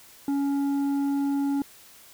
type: tone with tanh clipping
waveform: triangle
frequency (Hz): 280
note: C#4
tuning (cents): +18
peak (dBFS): -24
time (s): 0.28-1.62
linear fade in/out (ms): 2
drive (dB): 11
effects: white hiss -51 dBFS RMS until 2.13 s